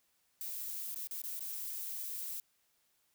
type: noise with dropouts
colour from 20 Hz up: violet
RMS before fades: -41 dBFS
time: 0.41-2.4 s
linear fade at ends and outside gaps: 1 ms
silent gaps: 0.945-0.959 / 1.072-1.11 / 1.218-1.238 / 1.394-1.406 s
effects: white hiss -75 dBFS RMS until 3.14 s